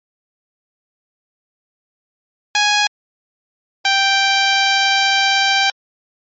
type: tone pair in turn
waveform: 10% pulse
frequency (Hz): 830.6 / 784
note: G#5 / G5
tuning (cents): 0 / 0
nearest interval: minor second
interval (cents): 100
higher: first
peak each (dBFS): -4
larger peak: neither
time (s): 2.55-2.87 / 3.85-5.7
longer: second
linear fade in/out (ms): 2
effects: MP3 32 kbps